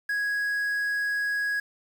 triangle tone with quantisation, 1661.2 Hz, G#6, in tune, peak -23 dBFS, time 0.09-1.6 s, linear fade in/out 5 ms, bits 8, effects none

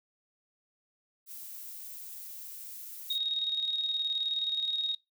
violet noise, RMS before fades -44 dBFS, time 1.26-3.19 s, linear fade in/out 50 ms
sine tone with tremolo, 3748 Hz, A#7, 9 cents sharp, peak -27 dBFS, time 3.1-4.95 s, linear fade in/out 5 ms, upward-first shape square, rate 19 Hz, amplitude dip 45%
effects noise-tail reverb RT60 0.2 s tail -21 dB re dry

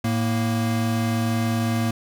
square tone pair together, 110 / 231.9 Hz, A2 / A#3, 0 / -9 cents, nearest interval octave + minor second, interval 1291 cents, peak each -24 dBFS, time 0.04-1.91 s, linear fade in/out 5 ms, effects none

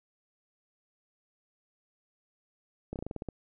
slowing click train, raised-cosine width 2 ms, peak -23 dBFS, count 9, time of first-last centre 2.93-3.287 s, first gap 28 ms, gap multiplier 1.13, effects none

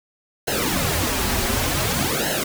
pink noise with flanger, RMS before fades -22 dBFS, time 0.47-2.44 s, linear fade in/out 10 ms, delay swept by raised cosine 0.84 to 6.74 ms, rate 0.55 Hz, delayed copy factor -0.9, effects none

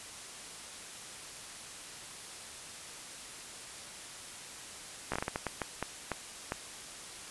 slowing click train, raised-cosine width 0.5 ms, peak -17 dBFS, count 12, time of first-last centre 5.12-6.521 s, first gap 15 ms, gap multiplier 1.39, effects white hiss -46 dBFS RMS until 7.3 s + resampled to 24000 Hz

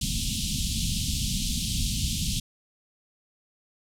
pink band-stop noise, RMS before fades -27 dBFS, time 0.01-2.4 s, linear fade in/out 5 ms, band 240 to 2900 Hz, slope 48 dB/octave, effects low-pass 10000 Hz 12 dB/octave

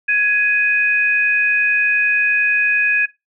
sine tone pair together, 1671.3 / 2500 Hz, G#6 / D#7, +10 / +8 cents, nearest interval perfect fifth, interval 698 cents, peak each -16 dBFS, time 0.08-3.06 s, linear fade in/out 10 ms, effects noise-tail reverb RT60 0.2 s tail -19 dB re dry

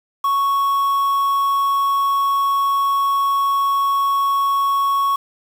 triangle tone with quantisation, 1108.7 Hz, C#6, in tune, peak -13 dBFS, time 0.24-5.16 s, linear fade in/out 5 ms, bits 6, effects none

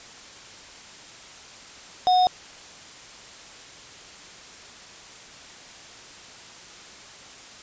sine tone with sample-and-hold, 733 Hz, F#5, 16 cents flat, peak -15 dBFS, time 2.07-2.27 s, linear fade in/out 0 ms, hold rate 4410 Hz, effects white hiss -44 dBFS RMS until 7.62 s + resampled to 16000 Hz

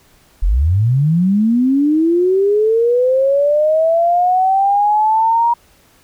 sine linear sweep, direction up, 36.71 to 950 Hz, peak -10 dBFS, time 0.42-5.54 s, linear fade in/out 10 ms, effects pink hiss -51 dBFS RMS until 6.03 s

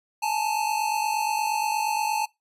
square tone pair together, 845.5 / 894 Hz, G#5 / A5, +31 / +27 cents, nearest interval minor second, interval 96 cents, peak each -27 dBFS, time 0.22-2.26 s, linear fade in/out 10 ms, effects noise-tail reverb RT60 0.2 s tail -23 dB re dry + resampled to 32000 Hz

